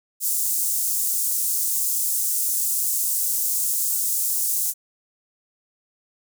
pink high-pass noise, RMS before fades -23 dBFS, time 0.2-4.74 s, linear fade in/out 50 ms, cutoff 7400 Hz, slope 24 dB/octave, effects none

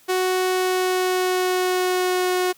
sawtooth tone with pitch glide, 370 to 364.7 Hz, F#4 to F#4, 0 to -25 cents, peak -15 dBFS, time 0.08-2.53 s, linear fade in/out 20 ms, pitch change -25 cents, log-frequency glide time 0.51-2.34 s, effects white hiss -54 dBFS RMS until 2.57 s

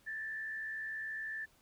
sine tone with frequency modulation, 1760 Hz, A6, in tune, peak -38 dBFS, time 0.06-1.46 s, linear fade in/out 20 ms, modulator 73.6 Hz, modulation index 0.54, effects pink hiss -68 dBFS RMS until 1.61 s

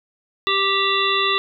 harmonic tone, 392 Hz, G4, in tune, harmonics 1 / 3 / 5 / 7 / 9 / 10, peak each -25 / -21 / -26 / -24 / -23 / -26 dBFS, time 0.47-1.38 s, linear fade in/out 0 ms, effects none

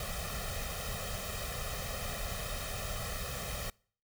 pink noise with comb filter, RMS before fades -38 dBFS, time 0-3.7 s, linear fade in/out 2 ms, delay 1.6 ms, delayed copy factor +0.95, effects noise-tail reverb RT60 0.5 s tail -26 dB re dry

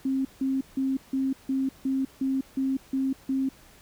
sine tone bursts, 266.9 Hz, C4, 35 cents sharp, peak -23 dBFS, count 10, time 0.05-3.49 s, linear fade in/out 5 ms, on 200 ms, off 160 ms, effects pink hiss -54 dBFS RMS until 3.81 s

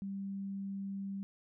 sine tone, 196.4 Hz, G3, 4 cents sharp, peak -37 dBFS, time 0.02-1.23 s, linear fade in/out 0 ms, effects none

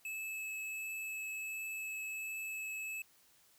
square tone with vibrato, 2600 Hz, E7, 24 cents flat, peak -40 dBFS, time 0.05-3.02 s, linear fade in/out 2 ms, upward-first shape triangle, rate 1.4 Hz, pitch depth 8 cents each way, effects white hiss -67 dBFS RMS until 3.58 s

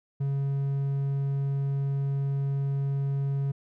triangle tone, 138.59 Hz, C#3, in tune, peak -23 dBFS, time 0.2-3.52 s, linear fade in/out 10 ms, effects none

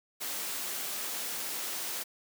white high-pass noise, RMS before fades -36 dBFS, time 0.2-2.04 s, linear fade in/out 20 ms, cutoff 210 Hz, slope 12 dB/octave, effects none

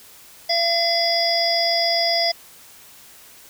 harmonic tone with a mistuned harmonic, 679 Hz, F5, 49 cents flat, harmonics 1 / 3 / 5 / 7 / 8, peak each -21 / -27 / -31 / -20 / -29 dBFS, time 0.49-2.32 s, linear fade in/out 10 ms, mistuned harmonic 7, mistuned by +62 cents, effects white hiss -46 dBFS RMS until 3.49 s

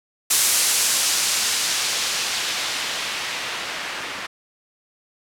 blue noise with low-pass filter sweep, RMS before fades -23 dBFS, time 0.3-4.27 s, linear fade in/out 10 ms, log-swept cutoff 10000 to 1900 Hz, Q 0.76, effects none

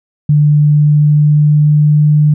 sine tone with pitch glide, 148.4 to 149.86 Hz, D3 to D3, +18 to +35 cents, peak -5 dBFS, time 0.29-2.34 s, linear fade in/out 5 ms, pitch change +17 cents, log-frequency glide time 0.53-1.94 s, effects none

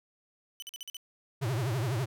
sawtooth tone bursts, 2999 Hz, F#7, 23 cents sharp, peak -36 dBFS, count 6, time 0.6-0.968 s, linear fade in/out 0 ms, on 23 ms, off 46 ms
square tone with vibrato, 122.2 Hz, B2, 18 cents flat, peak -29 dBFS, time 1.41-2.06 s, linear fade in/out 20 ms, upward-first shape triangle, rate 12 Hz, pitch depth 290 cents each way
effects none

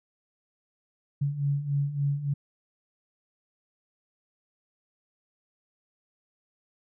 sine beating tone pair, 139.6 / 143.1 Hz, C#3 / D3, +13 / -45 cents, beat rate 3.5 Hz, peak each -31 / -26 dBFS, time 1.21-2.34 s, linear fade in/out 10 ms, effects none

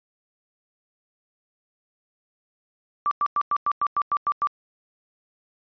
sine tone bursts, 1167 Hz, D6, 11 cents flat, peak -19 dBFS, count 10, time 3.06-4.471 s, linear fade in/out 0 ms, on 52 ms, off 99 ms, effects resampled to 11025 Hz

